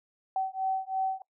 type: beating tone pair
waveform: sine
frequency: 762 / 765 Hz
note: G5 / G5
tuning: -49 / -42 cents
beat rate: 3 Hz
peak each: -31 dBFS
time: 0.36-1.22 s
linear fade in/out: 2 ms
effects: noise-tail reverb RT60 0.1 s tail -23 dB re dry